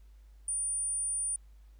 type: tone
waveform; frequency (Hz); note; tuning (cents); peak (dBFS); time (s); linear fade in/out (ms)
sine; 9350; D9; -9; -30; 0.48-1.36; 2
effects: added 51 Hz sine -52 dBFS peak until 1.79 s + pink hiss -73 dBFS RMS until 1.79 s